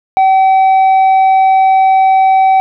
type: tone with tanh clipping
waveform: sine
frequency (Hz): 765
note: G5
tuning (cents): -42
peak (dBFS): -6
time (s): 0.17-2.6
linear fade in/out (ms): 0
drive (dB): 4
effects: none